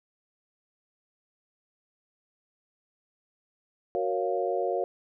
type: chord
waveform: sine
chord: Gb major seventh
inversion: none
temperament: equal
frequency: 370 / 466.2 / 554.4 / 698.5 Hz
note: Gb4 / Bb4 / Db5 / F5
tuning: 0 / 0 / 0 / 0 cents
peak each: -31 dBFS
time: 3.95-4.84 s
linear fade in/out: 0 ms
effects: none